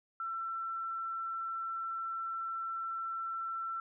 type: tone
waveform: sine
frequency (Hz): 1343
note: E6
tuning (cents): +32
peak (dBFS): -35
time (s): 0.2-3.8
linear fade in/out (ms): 2
effects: none